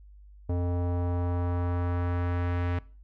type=tone with low-pass filter sweep; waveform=square; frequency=88 Hz; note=F2; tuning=14 cents sharp; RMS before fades=-28 dBFS; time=0.49-2.79 s; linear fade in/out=5 ms; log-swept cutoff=610 to 2100 Hz; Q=1.3; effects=noise-tail reverb RT60 0.4 s tail -21 dB re dry + added 50 Hz sine -48 dBFS peak until 3.03 s